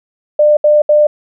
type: tone bursts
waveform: sine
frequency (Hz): 598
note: D5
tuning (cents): +31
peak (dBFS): -5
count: 3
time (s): 0.39-1.07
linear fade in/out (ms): 5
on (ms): 180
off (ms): 70
effects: none